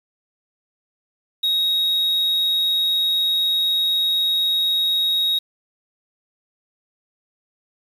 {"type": "tone", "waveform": "sine", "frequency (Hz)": 3776, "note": "A#7", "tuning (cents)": 22, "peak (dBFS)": -14, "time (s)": [1.43, 5.39], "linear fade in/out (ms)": 10, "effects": ["tanh soft clip ceiling -16 dBFS", "7-bit"]}